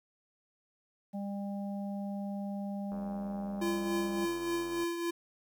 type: harmonic tone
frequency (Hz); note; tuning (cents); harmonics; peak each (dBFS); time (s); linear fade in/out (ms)
200; G3; +35; 1 / 3 / 4; -35 / -45 / -47; 1.13-4.26; 20
type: click train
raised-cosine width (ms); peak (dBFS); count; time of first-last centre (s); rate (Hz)
1; -34; 172; 2.92-4.835; 89.3
type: tone with tremolo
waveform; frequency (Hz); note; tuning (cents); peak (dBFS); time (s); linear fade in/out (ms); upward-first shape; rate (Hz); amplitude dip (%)
square; 340.9; F4; -42; -30; 3.61-5.11; 10; triangle; 3.5; 55
effects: 11-bit